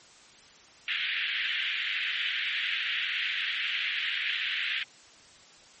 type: band-pass noise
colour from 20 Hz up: white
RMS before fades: -31 dBFS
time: 0.88-4.83 s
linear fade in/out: 2 ms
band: 1600 to 3400 Hz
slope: 48 dB/octave
effects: white hiss -54 dBFS RMS until 5.8 s + MP3 32 kbps